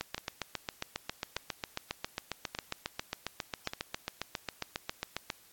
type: two click trains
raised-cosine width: 0.2 ms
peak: -19 / -16 dBFS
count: 4 / 40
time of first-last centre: 0.18-3.735 / 0.01-5.302 s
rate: 0.844 / 7.37 Hz
effects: white hiss -60 dBFS RMS until 5.52 s + AAC 64 kbps